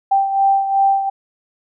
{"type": "beating tone pair", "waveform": "sine", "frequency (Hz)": [784, 786.7], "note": ["G5", "G5"], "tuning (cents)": [0, 6], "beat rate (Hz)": 2.7, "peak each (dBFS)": [-13, -20], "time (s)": [0.11, 1.1], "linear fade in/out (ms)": 10, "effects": []}